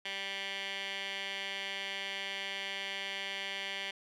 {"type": "tone with band-pass filter", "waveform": "15% pulse", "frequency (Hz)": 196, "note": "G3", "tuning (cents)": 0, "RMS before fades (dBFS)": -39, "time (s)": [0.05, 3.91], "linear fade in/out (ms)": 5, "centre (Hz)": 2700, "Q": 3.7, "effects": []}